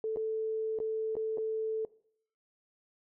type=tone with dropouts; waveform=sine; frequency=440 Hz; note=A4; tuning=in tune; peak=-30 dBFS; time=0.04-1.85 s; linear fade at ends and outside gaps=1 ms; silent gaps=0.161-0.17 / 0.788-0.801 / 1.154-1.167 / 1.374-1.382 s; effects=noise-tail reverb RT60 0.6 s tail -20 dB re dry